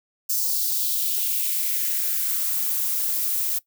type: noise with high-pass filter sweep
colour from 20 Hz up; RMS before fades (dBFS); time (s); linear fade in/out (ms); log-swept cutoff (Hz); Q
violet; -24; 0.29-3.59; 10; 5500 to 530; 2.2
effects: noise-tail reverb RT60 0.1 s tail -19 dB re dry